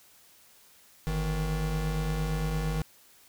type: tone pair together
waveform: square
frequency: 49.83 / 158.2 Hz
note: G1 / D#3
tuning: +29 / +29 cents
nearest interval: octave + minor sixth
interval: 2000 cents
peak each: -31 / -31 dBFS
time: 1.07-2.82 s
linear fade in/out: 0 ms
effects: white hiss -58 dBFS RMS until 3.28 s